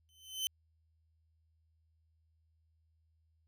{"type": "tone with exponential growth", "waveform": "sawtooth", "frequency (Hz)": 3059, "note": "G7", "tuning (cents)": -43, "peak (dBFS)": -27, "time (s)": [0.09, 0.47], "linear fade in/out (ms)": 0, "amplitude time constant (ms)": 81, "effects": ["added 80 Hz sine -70 dBFS peak until 3.47 s"]}